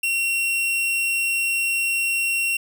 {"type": "tone", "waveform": "45% pulse", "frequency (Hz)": 2735, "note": "F7", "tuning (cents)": -37, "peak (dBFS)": -20, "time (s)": [0.03, 2.57], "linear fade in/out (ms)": 5, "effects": []}